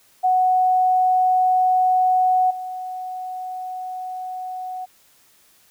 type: tone with level steps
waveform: sine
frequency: 740 Hz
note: F#5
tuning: in tune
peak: -14 / -27 dBFS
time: 0.23-4.86 s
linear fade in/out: 20 ms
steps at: 2.5 s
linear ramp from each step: 10 ms
effects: white hiss -56 dBFS RMS until 5.7 s